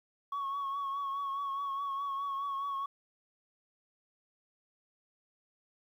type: tone with vibrato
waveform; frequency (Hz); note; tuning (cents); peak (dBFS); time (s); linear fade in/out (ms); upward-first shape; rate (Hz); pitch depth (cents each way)
sine; 1110; C#6; +2; -31; 0.32-2.86; 5; triangle; 4.8; 43
effects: tanh soft clip ceiling -31 dBFS + 11-bit